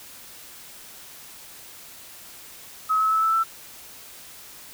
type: tone with pitch steps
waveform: sine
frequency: 1280 / 1292.6 / 1305.4 / 1318.3 / 1331.3 Hz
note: D#6 / E6 / E6 / E6 / E6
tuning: +49 / -34 / -17 / 0 / +17 cents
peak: -18 dBFS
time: 2.89-3.44 s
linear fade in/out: 20 ms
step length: 110 ms
effects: white hiss -44 dBFS RMS until 4.73 s